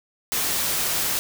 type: noise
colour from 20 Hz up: white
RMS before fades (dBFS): -24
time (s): 0.32-1.19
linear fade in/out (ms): 0
effects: none